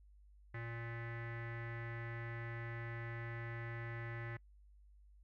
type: tone with low-pass filter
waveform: square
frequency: 116.54 Hz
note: A#2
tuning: in tune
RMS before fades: -45 dBFS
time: 0.54-4.37 s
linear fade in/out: 5 ms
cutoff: 1900 Hz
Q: 6.9
effects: noise-tail reverb RT60 0.1 s tail -24 dB re dry + added 50 Hz sine -60 dBFS peak until 5.23 s